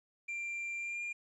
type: tone with pitch glide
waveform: triangle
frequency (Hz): 2372 to 2404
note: D7 to D7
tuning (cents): +17 to +40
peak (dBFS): -35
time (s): 0.28-1.13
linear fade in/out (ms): 10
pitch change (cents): +23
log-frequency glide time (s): 0.77-1.02
effects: resampled to 24000 Hz + 12-bit